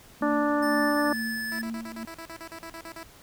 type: tone with tremolo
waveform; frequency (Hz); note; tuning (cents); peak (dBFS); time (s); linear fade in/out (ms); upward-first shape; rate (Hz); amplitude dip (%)
sine; 227.4; A#3; -43; -30; 0.21-2.05; 0; sine; 2.2; 65
type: harmonic tone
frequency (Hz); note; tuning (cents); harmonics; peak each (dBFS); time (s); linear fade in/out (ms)
293.6; D4; 0; 1 / 2 / 3 / 4 / 5 / 6; -25 / -28 / -32 / -30 / -35 / -37; 0.22-1.13; 5
type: tone with pitch glide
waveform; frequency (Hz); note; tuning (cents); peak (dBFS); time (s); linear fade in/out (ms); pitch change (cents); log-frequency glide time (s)
square; 1760 to 1734.8; A6 to A6; 0 to -25; -31; 0.62-1.62; 10; -25; 0.84-1.25
type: tone bursts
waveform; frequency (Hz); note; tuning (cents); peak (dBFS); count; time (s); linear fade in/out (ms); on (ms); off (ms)
10% pulse; 329.6; E4; 0; -30; 14; 1.52-3.03; 0; 67; 44
effects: pink hiss -52 dBFS RMS until 3.22 s